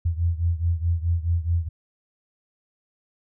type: beating tone pair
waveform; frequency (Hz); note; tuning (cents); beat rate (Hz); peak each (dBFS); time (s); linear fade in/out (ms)
sine; 83.3 / 88; E2 / F2; +19 / +14; 4.7; -22 / -25; 0.05-1.69; 10
effects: none